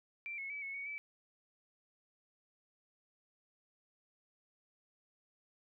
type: tone with pitch steps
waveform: sine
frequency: 2350 / 2186 / 2293 / 2196 / 2234 / 2307 Hz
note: D7 / C#7 / D7 / C#7 / C#7 / D7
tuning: +1 / -25 / -42 / -17 / +13 / -31 cents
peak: -40 dBFS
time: 0.26-0.98 s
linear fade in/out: 0 ms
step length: 120 ms
effects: none